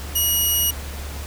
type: tone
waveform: 5% pulse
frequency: 2900 Hz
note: F#7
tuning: 35 cents flat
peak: -9 dBFS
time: 0.15-0.71 s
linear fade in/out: 10 ms
effects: added 71 Hz sine -30 dBFS peak until 1.26 s + pink hiss -36 dBFS RMS until 1.26 s